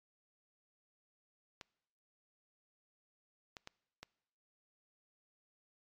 clicks, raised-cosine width 0.2 ms, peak -29 dBFS, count 4, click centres 1.612 / 3.568 / 3.674 / 4.03 s, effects noise-tail reverb RT60 0.9 s tail -24 dB re dry + MP3 64 kbps

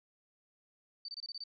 sine tone bursts, 4590 Hz, D8, 40 cents flat, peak -40 dBFS, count 7, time 1.05-1.438 s, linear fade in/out 2 ms, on 34 ms, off 25 ms, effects none

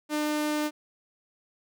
sawtooth tone, 300.9 Hz, D4, 42 cents sharp, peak -22 dBFS, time 0.09-0.71 s, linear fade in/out 50 ms, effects none

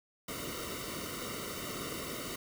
pink noise with comb filter, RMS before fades -40 dBFS, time 0.28-2.36 s, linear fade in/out 5 ms, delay 1.2 ms, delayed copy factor -0.9, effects none

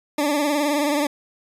20% pulse tone with vibrato, 292.5 Hz, D4, 7 cents flat, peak -14 dBFS, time 0.18-1.07 s, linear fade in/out 5 ms, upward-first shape triangle, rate 19 Hz, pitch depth 80 cents each way, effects resampled to 32000 Hz

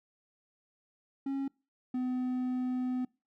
triangle tone pair in turn, 273.2 / 252.8 Hz, C#4 / B3, -25 / +41 cents, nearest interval minor second, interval 134 cents, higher first, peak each -29 / -28 dBFS, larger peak second, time 1.26-1.48 / 1.94-3.05 s, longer second, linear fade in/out 5 ms, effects noise-tail reverb RT60 0.3 s tail -25 dB re dry

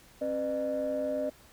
sine tone cluster, 268.1 / 496.7 / 605 Hz, C4 / B4 / D#5, +42 / +10 / -49 cents, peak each -34 / -36 / -29 dBFS, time 0.21-1.3 s, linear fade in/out 10 ms, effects tanh soft clip ceiling -23 dBFS + pink hiss -57 dBFS RMS until 1.52 s

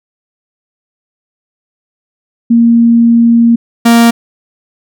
sine / 45% pulse tone pair in turn, 233.1 / 233.1 Hz, A#3 / A#3, 0 / 0 cents, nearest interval unison, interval 0 cents, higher neither, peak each -3 dBFS, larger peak neither, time 2.5-3.56 / 3.85-4.11 s, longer first, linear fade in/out 10 ms, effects none

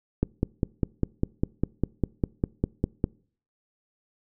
click train, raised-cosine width 3 ms, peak -9 dBFS, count 15, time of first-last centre 0.23-3.041 s, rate 4.98 Hz, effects noise-tail reverb RT60 0.5 s tail -25 dB re dry

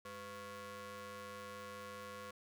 sawtooth ring-modulated tone, 298.4 Hz, D4, 28 cents sharp, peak -40 dBFS, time 0.05-2.31 s, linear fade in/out 5 ms, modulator 803 Hz, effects none

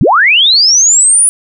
sine linear sweep, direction up, 82.41 to 10000 Hz, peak -4 dBFS, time 0.01-1.29 s, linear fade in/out 0 ms, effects none

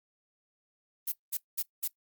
violet noise bursts, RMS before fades -31 dBFS, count 4, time 1.07-1.878 s, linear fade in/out 10 ms, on 52 ms, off 200 ms, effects noise-tail reverb RT60 0.1 s tail -19 dB re dry + Opus 32 kbps

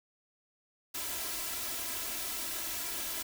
white noise with comb filter, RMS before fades -37 dBFS, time 0.94-3.23 s, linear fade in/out 10 ms, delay 3 ms, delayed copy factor +0.85, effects none

